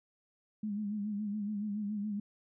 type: tone with vibrato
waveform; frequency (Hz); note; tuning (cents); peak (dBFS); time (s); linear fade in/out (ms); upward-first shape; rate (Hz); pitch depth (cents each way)
sine; 207.7; G#3; 0; -33; 0.63-2.2; 5; sine; 7.1; 61
effects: none